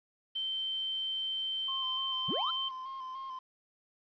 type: tone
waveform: sine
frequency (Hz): 3107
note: G7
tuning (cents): -16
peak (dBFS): -32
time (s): 0.35-2.69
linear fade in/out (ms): 10
type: tone with vibrato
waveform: triangle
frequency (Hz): 1051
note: C6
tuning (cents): +7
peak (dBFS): -37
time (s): 1.68-3.39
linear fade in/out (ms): 5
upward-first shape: square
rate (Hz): 3.4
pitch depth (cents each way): 27
type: linear sweep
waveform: triangle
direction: up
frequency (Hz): 98 to 1396.9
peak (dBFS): -31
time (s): 2.28-2.51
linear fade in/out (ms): 10
effects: resampled to 11025 Hz + 10-bit